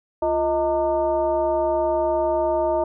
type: tone with frequency modulation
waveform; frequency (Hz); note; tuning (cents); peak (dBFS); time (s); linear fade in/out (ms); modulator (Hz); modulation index
sine; 629; D#5; +19; -18; 0.22-2.84; 5; 281; 1
effects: none